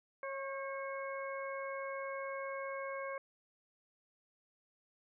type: harmonic tone with a mistuned harmonic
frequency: 546 Hz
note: C#5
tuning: 26 cents flat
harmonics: 1 / 2 / 3 / 4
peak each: -41 / -44 / -48 / -48 dBFS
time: 0.23-3.18 s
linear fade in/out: 2 ms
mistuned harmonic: 3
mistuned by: -37 cents
effects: none